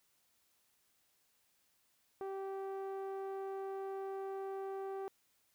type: tone with low-pass filter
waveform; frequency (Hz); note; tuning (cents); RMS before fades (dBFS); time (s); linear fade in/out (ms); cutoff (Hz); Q
sawtooth; 388.3; G4; -16; -42; 2.21-5.08; 0; 880; 0.97
effects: white hiss -75 dBFS RMS until 5.54 s